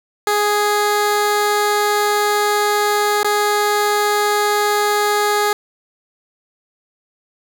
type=tone with dropouts; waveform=15% pulse; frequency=415.3 Hz; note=G#4; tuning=in tune; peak=-8 dBFS; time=0.27-5.53 s; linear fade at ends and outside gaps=2 ms; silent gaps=3.232-3.245 s; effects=none

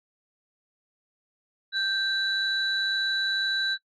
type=tone pair together; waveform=sine; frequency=1568 / 3951 Hz; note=G6 / B7; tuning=0 / 0 cents; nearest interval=octave + major third; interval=1600 cents; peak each=-26 dBFS; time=1.72-3.78 s; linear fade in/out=50 ms; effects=noise-tail reverb RT60 0.1 s tail -19 dB re dry + tanh soft clip ceiling -16 dBFS

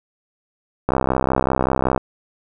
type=click train; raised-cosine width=1 ms; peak=-3 dBFS; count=72; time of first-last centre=0.89-1.977 s; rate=65.3 Hz; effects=none

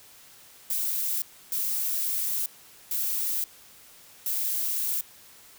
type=noise bursts at uneven times; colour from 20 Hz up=violet; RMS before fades=-28 dBFS; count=4; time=0.7-1.22 / 1.52-2.46 / 2.91-3.44 / 4.26-5.01 s; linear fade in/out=2 ms; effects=white hiss -52 dBFS RMS until 5.58 s

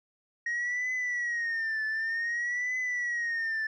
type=tone with vibrato; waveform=sine; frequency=1877 Hz; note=A#6; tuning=11 cents sharp; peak=-26 dBFS; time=0.46-3.67 s; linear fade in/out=5 ms; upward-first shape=triangle; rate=0.54 Hz; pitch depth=130 cents each way; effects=tanh soft clip ceiling -27 dBFS

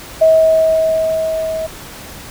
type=tone with level ramp; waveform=sine; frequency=641 Hz; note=E5; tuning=49 cents flat; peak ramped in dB=-5 to -18 dBFS; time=0.21-1.67 s; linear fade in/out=10 ms; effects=pink hiss -33 dBFS RMS until 2.3 s

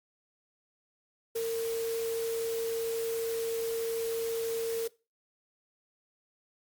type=tone in noise; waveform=sine; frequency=457 Hz; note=A#4; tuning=34 cents flat; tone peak=-29 dBFS; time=1.35-4.88 s; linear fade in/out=10 ms; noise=white; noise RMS=-42 dBFS; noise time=1.35-4.88 s; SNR=+10 dB; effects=noise-tail reverb RT60 0.3 s tail -21 dB re dry + Opus 48 kbps

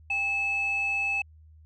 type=tone pair together; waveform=sine; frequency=795.9 / 2604 Hz; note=G5 / E7; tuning=+26 / -22 cents; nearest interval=octave + major sixth; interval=2052 cents; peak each=-35 / -24 dBFS; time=0.1-1.22 s; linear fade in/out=5 ms; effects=tanh soft clip ceiling -20 dBFS + added 78 Hz sine -50 dBFS peak until 1.65 s

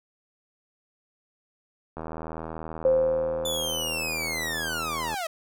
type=click train; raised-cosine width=1 ms; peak=-21 dBFS; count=256; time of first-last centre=1.97-5.142 s; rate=80.4 Hz
type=tone with exponential decay; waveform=sine; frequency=523.3 Hz; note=C5; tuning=in tune; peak=-16 dBFS; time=2.85-4.79 s; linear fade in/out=2 ms; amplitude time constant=420 ms
type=linear sweep; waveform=sawtooth; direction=down; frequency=3520 to 622.3 Hz; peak=-25 dBFS; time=3.45-5.27 s; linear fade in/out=5 ms
effects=none

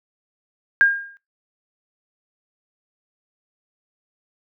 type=tone with exponential decay; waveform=sine; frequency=1613 Hz; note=G6; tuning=49 cents sharp; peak=-8 dBFS; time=0.81-1.17 s; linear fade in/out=0 ms; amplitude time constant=78 ms; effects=noise-tail reverb RT60 0.2 s tail -20 dB re dry

